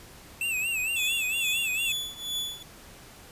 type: tone with vibrato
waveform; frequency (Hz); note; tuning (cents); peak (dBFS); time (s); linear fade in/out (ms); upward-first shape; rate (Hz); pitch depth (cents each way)
square; 2637; E7; 0; -27; 0.41-1.92; 2; sine; 4.4; 100
type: tone with tremolo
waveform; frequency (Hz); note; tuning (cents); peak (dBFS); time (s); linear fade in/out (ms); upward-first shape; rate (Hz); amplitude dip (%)
40% pulse; 3440; A7; -40; -26; 0.96-2.63; 5; triangle; 2.3; 90
effects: pink hiss -49 dBFS RMS until 3.31 s + resampled to 32000 Hz